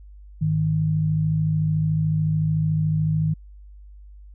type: tone pair together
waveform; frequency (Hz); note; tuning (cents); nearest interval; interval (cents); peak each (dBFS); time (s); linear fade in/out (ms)
sine; 102.09 / 155.8; G#2 / D#3; -29 / +3; perfect fifth; 732; -26 / -19; 0.41-3.34; 10
effects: added 50 Hz sine -41 dBFS peak until 4.34 s